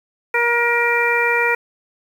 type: harmonic tone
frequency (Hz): 473.7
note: A#4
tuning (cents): +28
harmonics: 1 / 2 / 3 / 4 / 5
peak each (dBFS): -21 / -22 / -22 / -20 / -20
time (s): 0.34-1.55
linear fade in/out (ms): 5
effects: 7-bit